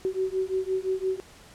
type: beating tone pair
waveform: sine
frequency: 374.7 / 380.5 Hz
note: F#4 / F#4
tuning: +22 / +48 cents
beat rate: 5.8 Hz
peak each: -28 dBFS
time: 0.05-1.2 s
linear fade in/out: 0 ms
effects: pink hiss -51 dBFS RMS until 1.54 s + low-pass 10000 Hz 12 dB/octave